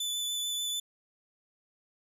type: tone with vibrato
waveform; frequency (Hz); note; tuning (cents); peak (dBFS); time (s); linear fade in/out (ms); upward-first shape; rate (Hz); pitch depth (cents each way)
sawtooth; 3493; A7; -13; -28; 0-0.8; 5; triangle; 6.8; 14
effects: resampled to 32000 Hz